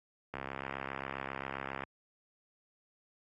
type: click train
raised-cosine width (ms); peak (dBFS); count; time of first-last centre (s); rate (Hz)
0.5; -23; 102; 0.34-1.836; 67.5
effects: high-pass 80 Hz 12 dB/octave + AAC 32 kbps